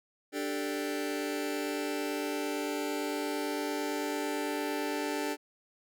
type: chord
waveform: sawtooth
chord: D suspended fourth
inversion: none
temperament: just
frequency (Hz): 293.7 / 391.6 / 440.5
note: D4 / G4 / A4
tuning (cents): 0 / -2 / +2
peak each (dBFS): -30 / -33 / -34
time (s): 0.32-5.37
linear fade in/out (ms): 50
effects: none